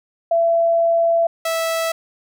sine / sawtooth tone pair in turn, 671 / 655.7 Hz, E5 / E5, +31 / -9 cents, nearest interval unison, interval 40 cents, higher first, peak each -13 / -15 dBFS, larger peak first, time 0.31-1.27 / 1.45-1.92 s, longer first, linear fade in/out 5 ms, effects none

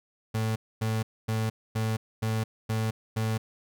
35% pulse tone bursts, 110.6 Hz, A2, 9 cents sharp, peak -24 dBFS, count 7, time 0.34-3.38 s, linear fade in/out 10 ms, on 220 ms, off 250 ms, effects none

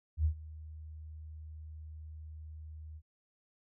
sine tone with ADSR envelope, 77.78 Hz, D#2, in tune, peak -24 dBFS, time 0.17-3.02 s, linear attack 79 ms, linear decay 89 ms, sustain -20 dB, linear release 55 ms, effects none

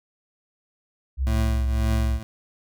sine tone with pitch glide, 66 to 65.51 Hz, C2 to C2, +16 to +3 cents, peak -20 dBFS, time 1.17-2.2 s, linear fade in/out 50 ms, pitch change -13 cents, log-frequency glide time 1.4-1.67 s
25% pulse tone with tremolo, 110 Hz, A2, in tune, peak -19 dBFS, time 1.27-2.23 s, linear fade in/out 0 ms, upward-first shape triangle, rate 1.9 Hz, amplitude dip 80%
effects none

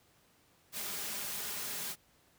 white noise with comb filter, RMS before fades -39 dBFS, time 0.72-1.96 s, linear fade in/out 50 ms, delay 4.9 ms, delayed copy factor +0.5, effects pink hiss -67 dBFS RMS until 2.38 s + high-pass 60 Hz 12 dB/octave

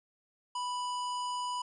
harmonic tone, 987.8 Hz, B5, in tune, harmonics 1 / 3 / 5 / 7 / 9, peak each -33 / -43 / -47 / -50 / -52 dBFS, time 0.55-1.62 s, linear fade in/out 5 ms, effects none

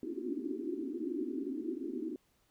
white band-pass noise, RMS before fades -38 dBFS, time 0.03-2.16 s, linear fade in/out 2 ms, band 240 to 380 Hz, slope 96 dB/octave, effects pink hiss -73 dBFS RMS until 2.5 s

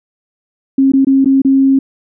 sine tone with dropouts, 270 Hz, C#4, 45 cents flat, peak -6 dBFS, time 0.78-1.79 s, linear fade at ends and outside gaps 5 ms, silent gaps 0.92-0.935 / 1.048-1.069 / 1.246-1.257 / 1.419-1.448 s, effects none

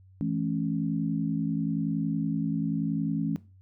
sine tone cluster, 163.7 / 214.3 / 275.2 Hz, E3 / A3 / C#4, -12 / -45 / -12 cents, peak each -30 dBFS, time 0.21-3.36 s, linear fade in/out 0 ms, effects noise-tail reverb RT60 0.3 s tail -18 dB re dry + added 94 Hz sine -52 dBFS peak until 3.61 s

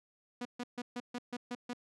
sawtooth tone bursts, 244.2 Hz, B3, 19 cents flat, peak -33 dBFS, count 8, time 0.41-1.734 s, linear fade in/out 5 ms, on 43 ms, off 140 ms, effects low-pass 7000 Hz 12 dB/octave

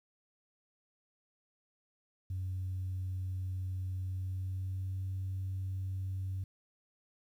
sine tone with pitch glide, 93 to 94.73 Hz, F#2 to F#2, +9 to +41 cents, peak -33 dBFS, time 2.3-6.44 s, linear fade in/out 5 ms, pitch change +32 cents, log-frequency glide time 3.98-5.05 s, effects tanh soft clip ceiling -31 dBFS + 11-bit

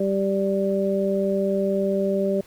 harmonic tone, 195.6 Hz, G3, 4 cents flat, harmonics 1 / 2 / 3, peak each -24 / -24 / -24 dBFS, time 0-2.41 s, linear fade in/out 5 ms, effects pink hiss -52 dBFS RMS until 2.46 s

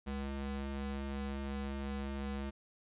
45% pulse ring-modulated tone, 137.6 Hz, C#3, 12 cents flat, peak -34 dBFS, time 0.06-2.51 s, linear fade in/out 20 ms, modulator 70.2 Hz, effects resampled to 8000 Hz

